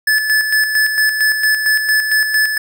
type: tone with tremolo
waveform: square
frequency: 1732 Hz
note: A6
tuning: 28 cents flat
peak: -11 dBFS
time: 0.07-2.58 s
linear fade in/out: 5 ms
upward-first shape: square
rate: 4.4 Hz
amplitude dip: 50%
effects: none

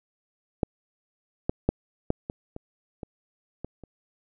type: clicks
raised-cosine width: 2 ms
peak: -9 / -10 / -7 / -9 / -18 / -23 / -22 / -20 / -30 dBFS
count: 9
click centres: 0.632 / 1.495 / 1.69 / 2.104 / 2.299 / 2.564 / 3.032 / 3.646 / 3.837 s
effects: none

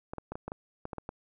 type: clicks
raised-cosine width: 1 ms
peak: -23 dBFS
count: 10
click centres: 0.135 / 0.183 / 0.32 / 0.355 / 0.48 / 0.519 / 0.854 / 0.932 / 0.983 / 1.091 s
effects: none

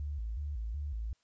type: tone with vibrato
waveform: sine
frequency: 63.4 Hz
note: B1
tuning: 46 cents sharp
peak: -34 dBFS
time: 0-1.13 s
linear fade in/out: 0 ms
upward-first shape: square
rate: 2.7 Hz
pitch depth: 240 cents each way
effects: white hiss -75 dBFS RMS until 1.23 s + resampled to 16000 Hz

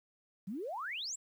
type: exponential sweep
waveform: sine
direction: up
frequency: 174 to 8020 Hz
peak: -37 dBFS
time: 0.47-1.16 s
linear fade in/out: 10 ms
effects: 11-bit

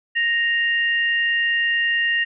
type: tone pair together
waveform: sine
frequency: 1864.8 / 2794 Hz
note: A#6 / F7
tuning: 0 / 0 cents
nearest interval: perfect fifth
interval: 700 cents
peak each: -18 / -24 dBFS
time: 0.15-2.25 s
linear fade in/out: 20 ms
effects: none

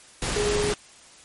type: tone in noise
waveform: sine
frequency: 415.3 Hz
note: G#4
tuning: in tune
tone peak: -23 dBFS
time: 0.36-0.73 s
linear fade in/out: 2 ms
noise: pink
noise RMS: -27 dBFS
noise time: 0.22-0.74 s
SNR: +1 dB
effects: white hiss -50 dBFS RMS until 1.24 s + MP3 48 kbps

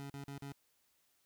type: tone bursts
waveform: 25% pulse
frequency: 139.9 Hz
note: C#3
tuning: 16 cents sharp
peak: -40 dBFS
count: 4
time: 0-0.522 s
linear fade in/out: 0 ms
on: 99 ms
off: 42 ms
effects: white hiss -75 dBFS RMS until 1.25 s

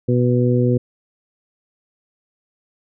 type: harmonic tone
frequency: 123.2 Hz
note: B2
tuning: 4 cents flat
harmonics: 1 / 2 / 3 / 4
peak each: -16 / -19 / -21 / -22 dBFS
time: 0.08-0.78 s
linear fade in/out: 10 ms
effects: none

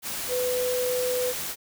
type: tone in noise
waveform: sine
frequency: 499.5 Hz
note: B4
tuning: 20 cents sharp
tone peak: -24 dBFS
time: 0.28-1.34 s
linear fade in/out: 50 ms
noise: white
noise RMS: -32 dBFS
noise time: 0.02-1.56 s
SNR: +5 dB
effects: none

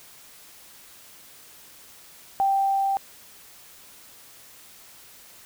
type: tone with level ramp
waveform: sine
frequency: 784 Hz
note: G5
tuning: in tune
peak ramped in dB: -18 to -21 dBFS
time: 2.4-2.97 s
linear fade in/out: 0 ms
effects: white hiss -49 dBFS RMS until 5.45 s

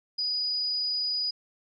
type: tone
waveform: sine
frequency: 4935 Hz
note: D#8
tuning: 15 cents flat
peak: -26 dBFS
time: 0.18-1.31 s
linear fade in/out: 10 ms
effects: none

